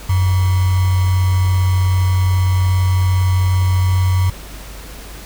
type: tone with sample-and-hold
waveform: sine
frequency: 92.5 Hz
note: F#2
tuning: in tune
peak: -11 dBFS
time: 0.09-4.3 s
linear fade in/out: 5 ms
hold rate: 1050 Hz
effects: added 50 Hz sine -33 dBFS peak until 5.25 s + pink hiss -36 dBFS RMS until 5.25 s